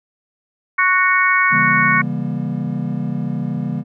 harmonic tone, 369.4 Hz, F#4, 3 cents flat, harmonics 3 / 4 / 5 / 6, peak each -17 / -18 / -18 / -17 dBFS, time 0.78-2.02 s, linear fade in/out 10 ms
triangle chord, C# diminished seventh, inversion none, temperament just, 138.59 / 166.31 / 199.57 / 239.5 Hz, C#3 / E3 / G3 / Bb3, 0 / +16 / +31 / +47 cents, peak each -23 dBFS, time 1.5-3.84 s, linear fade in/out 50 ms
effects none

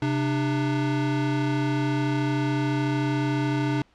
square tone pair together, 132.7 / 298.4 Hz, C3 / D4, +25 / +28 cents, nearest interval octave + major second, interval 1403 cents, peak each -26 / -26 dBFS, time 0.02-3.82 s, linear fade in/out 2 ms, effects pink hiss -61 dBFS RMS until 3.94 s + low-pass 4000 Hz 12 dB/octave

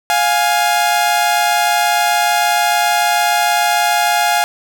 sawtooth tone pair together, 703.9 / 830.6 Hz, F5 / G#5, +13 / 0 cents, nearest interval minor third, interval 287 cents, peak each -11 dBFS, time 0.1-4.44 s, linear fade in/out 0 ms, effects none

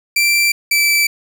sawtooth tone pair in turn, 2349 / 2322 Hz, D7 / D7, 0 / -20 cents, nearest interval unison, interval 20 cents, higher first, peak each -8 dBFS, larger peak neither, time 0.16-0.52 / 0.71-1.07 s, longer neither, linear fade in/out 5 ms, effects none

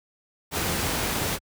pink noise, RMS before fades -26 dBFS, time 0.51-1.39 s, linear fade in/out 50 ms, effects high-pass 60 Hz 12 dB/octave

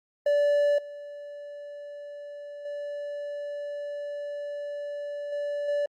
triangle tone with level steps, 580 Hz, D5, 22 cents flat, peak -18 / -36 / -30 / -26 / -22 dBFS, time 0.26-5.86 s, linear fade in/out 5 ms, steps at 0.78 / 2.65 / 5.32 / 5.68 s, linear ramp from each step 5 ms, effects Opus 32 kbps

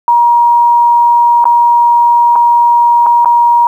sine tone with dropouts, 949 Hz, A#5, 31 cents sharp, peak -4 dBFS, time 0.08-3.67 s, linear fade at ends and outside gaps 1 ms, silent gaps 1.442-1.454 / 2.356-2.36 / 3.062-3.066 / 3.247-3.257 s, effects 7-bit

